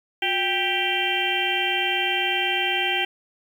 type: harmonic tone with a mistuned harmonic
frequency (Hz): 392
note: G4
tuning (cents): 0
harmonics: 1 / 2 / 4 / 5 / 6 / 7 / 8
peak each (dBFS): -31 / -28 / -31 / -30 / -28 / -28 / -26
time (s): 0.22-3.05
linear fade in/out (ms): 5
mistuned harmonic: 1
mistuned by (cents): -140
effects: 8-bit